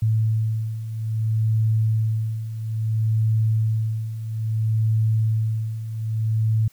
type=beating tone pair; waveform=sine; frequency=109.9 / 110.5 Hz; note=A2 / A2; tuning=-2 / +8 cents; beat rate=0.6 Hz; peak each=-25 / -20 dBFS; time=0.02-6.68 s; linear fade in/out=5 ms; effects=white hiss -57 dBFS RMS until 6.72 s